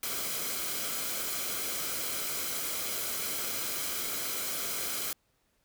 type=noise with comb filter; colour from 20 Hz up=white; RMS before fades=-34 dBFS; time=0.03-5.13 s; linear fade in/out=2 ms; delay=1.1 ms; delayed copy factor=-0.5; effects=pink hiss -73 dBFS RMS until 5.64 s